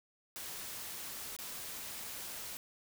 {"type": "noise with dropouts", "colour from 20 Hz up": "white", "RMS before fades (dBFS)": -44, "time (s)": [0.36, 2.57], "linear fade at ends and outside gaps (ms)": 0, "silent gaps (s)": [1.365, 1.388], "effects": []}